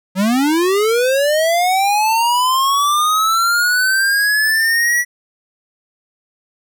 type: linear sweep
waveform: square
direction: up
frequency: 180 to 1950 Hz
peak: -13 dBFS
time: 0.15-5.05 s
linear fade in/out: 50 ms
effects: none